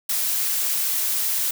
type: noise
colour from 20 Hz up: blue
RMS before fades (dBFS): -23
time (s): 0.09-1.51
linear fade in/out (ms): 5
effects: none